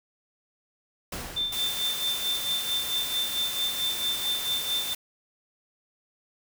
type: noise with exponential decay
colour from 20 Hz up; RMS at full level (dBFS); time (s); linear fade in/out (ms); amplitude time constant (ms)
pink; -33; 1.12-2.27; 5; 250
type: tone with tremolo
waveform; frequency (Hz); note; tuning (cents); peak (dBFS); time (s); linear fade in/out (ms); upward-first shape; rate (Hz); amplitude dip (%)
sine; 3562; A7; +21; -24; 1.36-4.94; 10; sine; 4.5; 65
type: noise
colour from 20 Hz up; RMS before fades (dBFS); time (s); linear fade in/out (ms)
white; -34; 1.52-4.95; 5
effects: none